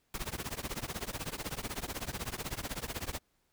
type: noise with tremolo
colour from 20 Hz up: pink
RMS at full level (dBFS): -35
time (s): 0.14-3.19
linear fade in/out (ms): 2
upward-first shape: triangle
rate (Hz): 16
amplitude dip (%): 100
effects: pink hiss -75 dBFS RMS until 3.52 s